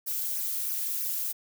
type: noise with flanger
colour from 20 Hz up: violet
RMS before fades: -31 dBFS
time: 0.06-1.33 s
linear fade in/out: 20 ms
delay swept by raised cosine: 0.25 to 2.75 ms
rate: 3.1 Hz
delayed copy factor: -0.9
effects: none